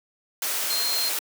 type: tone in noise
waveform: sine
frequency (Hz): 4186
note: C8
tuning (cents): 0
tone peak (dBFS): -25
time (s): 0.7-1.09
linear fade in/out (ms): 2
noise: white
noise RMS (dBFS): -27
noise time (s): 0.42-1.19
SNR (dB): -1
effects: high-pass 400 Hz 12 dB/octave